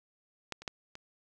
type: clicks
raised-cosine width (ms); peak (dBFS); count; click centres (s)
0.2; -19 / -30 / -17 / -28; 4; 0.523 / 0.62 / 0.678 / 0.954
effects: none

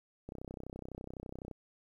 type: click train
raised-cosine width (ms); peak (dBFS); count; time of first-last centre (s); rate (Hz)
2; -30; 40; 0.29-1.513; 31.9
effects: 11-bit

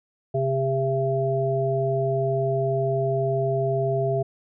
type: harmonic tone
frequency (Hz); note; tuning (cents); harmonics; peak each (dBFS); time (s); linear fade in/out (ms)
133.9; C3; +40; 1 / 3 / 5; -25 / -25 / -25; 0.34-4.23; 10
effects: none

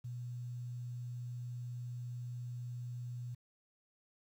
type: tone with quantisation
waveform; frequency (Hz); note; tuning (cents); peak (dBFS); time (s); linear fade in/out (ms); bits
sine; 121.8; B2; -24; -40; 0.04-3.35; 10; 11
effects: none

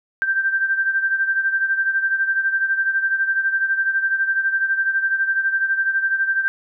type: beating tone pair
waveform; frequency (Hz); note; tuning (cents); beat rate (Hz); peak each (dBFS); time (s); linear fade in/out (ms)
sine; 1568 / 1580; G6 / G6; 0 / +13; 12; -18 / -24; 0.22-6.48; 0
effects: none

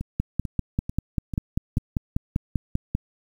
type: two click trains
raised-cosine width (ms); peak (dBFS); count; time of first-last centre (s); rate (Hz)
5; -17 / -10; 5 / 15; 0.01-1.78 / 0.2-2.95; 2.26 / 5.09
effects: 8-bit

